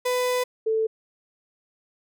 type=tone pair in turn; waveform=35% pulse / sine; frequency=499.1 / 442.1 Hz; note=B4 / A4; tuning=+18 / +8 cents; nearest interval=major second; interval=210 cents; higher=first; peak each=-20 dBFS; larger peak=neither; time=0.05-0.44 / 0.66-0.87 s; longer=first; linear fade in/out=10 ms; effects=none